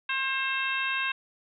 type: harmonic tone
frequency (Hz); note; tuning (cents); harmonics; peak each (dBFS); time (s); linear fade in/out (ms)
533; C5; +32; 2 / 3 / 4 / 5 / 6 / 7; -34 / -31 / -37 / -30 / -40 / -38; 0.09-1.12; 5
effects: none